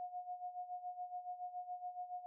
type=tone with tremolo; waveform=sine; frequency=721 Hz; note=F#5; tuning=45 cents flat; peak=-40 dBFS; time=0-2.26 s; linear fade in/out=0 ms; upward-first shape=sine; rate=7.1 Hz; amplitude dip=75%; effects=none